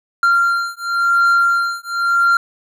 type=beating tone pair; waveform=triangle; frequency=1384 / 1384.94 Hz; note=F6 / F6; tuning=-16 / -15 cents; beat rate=0.94 Hz; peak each=-14 dBFS; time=0.23-2.37 s; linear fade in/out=2 ms; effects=none